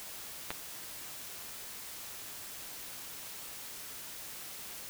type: clicks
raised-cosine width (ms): 0.3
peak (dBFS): -18 / -25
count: 2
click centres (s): 0.505 / 0.514
effects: white hiss -45 dBFS RMS until 4.89 s